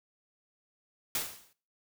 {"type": "noise with exponential decay", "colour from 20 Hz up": "white", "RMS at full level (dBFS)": -29, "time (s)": [1.15, 1.53], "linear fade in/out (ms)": 2, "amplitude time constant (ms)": 81, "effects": ["noise-tail reverb RT60 0.4 s tail -19 dB re dry"]}